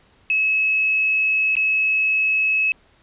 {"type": "tone with dropouts", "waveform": "sine", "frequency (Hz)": 2580, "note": "E7", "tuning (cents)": -38, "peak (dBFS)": -16, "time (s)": [0.3, 2.72], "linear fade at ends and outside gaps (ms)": 1, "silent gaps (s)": [1.554, 1.567], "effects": ["pink hiss -56 dBFS RMS until 3.02 s", "resampled to 8000 Hz"]}